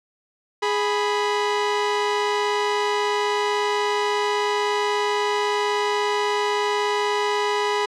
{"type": "tone pair together", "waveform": "sawtooth", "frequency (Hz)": [415.3, 987.8], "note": ["G#4", "B5"], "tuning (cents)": [0, 0], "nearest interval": "octave + minor third", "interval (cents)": 1500, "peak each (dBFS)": [-18, -20], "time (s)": [0.62, 7.86], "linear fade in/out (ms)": 10, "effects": ["low-pass 5000 Hz 12 dB/octave"]}